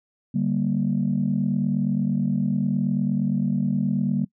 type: chord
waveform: sine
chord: G minor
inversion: second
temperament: just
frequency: 147 / 196 / 235.2 Hz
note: D3 / G3 / Bb3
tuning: +2 / 0 / +16 cents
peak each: -25 / -23 / -24 dBFS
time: 0.34-4.25 s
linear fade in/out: 10 ms
effects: noise-tail reverb RT60 0.1 s tail -23 dB re dry + tanh soft clip ceiling -12 dBFS